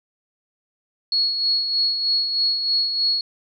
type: tone with tremolo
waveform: sine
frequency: 4341 Hz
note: C#8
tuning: 37 cents flat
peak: -16 dBFS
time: 1.12-3.21 s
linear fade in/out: 2 ms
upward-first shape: sine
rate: 3.2 Hz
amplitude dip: 50%
effects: none